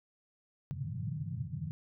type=band-pass noise; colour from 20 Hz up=white; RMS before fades=-38 dBFS; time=0.71-1.71 s; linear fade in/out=0 ms; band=100 to 160 Hz; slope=48 dB/octave; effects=none